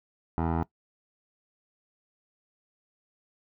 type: tone with low-pass filter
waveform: 15% pulse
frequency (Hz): 82.4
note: E2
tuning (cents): 0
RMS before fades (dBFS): -28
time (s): 0.38-0.63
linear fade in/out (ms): 0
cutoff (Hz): 1000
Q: 2.2
effects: noise-tail reverb RT60 0.1 s tail -19 dB re dry